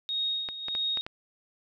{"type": "tone with tremolo", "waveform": "sine", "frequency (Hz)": 3739, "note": "A#7", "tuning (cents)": 4, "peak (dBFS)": -26, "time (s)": [0.09, 1.01], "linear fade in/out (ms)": 0, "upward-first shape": "sine", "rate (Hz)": 1.6, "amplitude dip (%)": 70}
{"type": "clicks", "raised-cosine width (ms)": 0.3, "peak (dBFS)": -21, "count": 5, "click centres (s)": [0.488, 0.684, 0.751, 0.973, 1.065]}
{"effects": []}